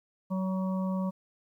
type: harmonic tone with a mistuned harmonic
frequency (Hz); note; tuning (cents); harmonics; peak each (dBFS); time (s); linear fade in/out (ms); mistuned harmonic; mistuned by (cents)
187.9; F#3; +27; 1 / 3 / 5 / 6; -28 / -38 / -42 / -44; 0.3-1.11; 20; 5; +18
effects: 11-bit